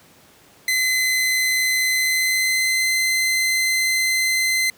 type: tone with pitch glide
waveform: sawtooth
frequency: 2041 to 2061 Hz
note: C7 to C7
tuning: -44 to -27 cents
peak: -14 dBFS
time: 0.68-4.7 s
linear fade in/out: 2 ms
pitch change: +17 cents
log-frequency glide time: 1.92-2.94 s
effects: pink hiss -51 dBFS RMS until 4.77 s + high-pass 100 Hz 12 dB/octave